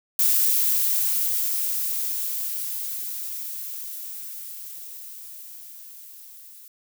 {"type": "noise with level ramp", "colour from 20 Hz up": "violet", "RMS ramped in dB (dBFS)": [-19, -46], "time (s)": [0.19, 6.68], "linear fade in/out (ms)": 2, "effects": []}